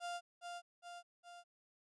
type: tone with echo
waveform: 35% pulse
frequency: 698.5 Hz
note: F5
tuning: in tune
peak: -39 dBFS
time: 0-0.21 s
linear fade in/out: 50 ms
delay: 410 ms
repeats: 3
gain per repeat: -4 dB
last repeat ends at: 1.44 s
effects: resampled to 22050 Hz